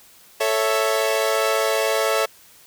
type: chord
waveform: sawtooth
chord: A major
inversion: none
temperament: equal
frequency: 440 / 554.4 / 659.3 Hz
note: A4 / C#5 / E5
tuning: 0 / 0 / 0 cents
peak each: -19 dBFS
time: 0.4-2.26 s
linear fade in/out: 10 ms
effects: white hiss -50 dBFS RMS until 2.66 s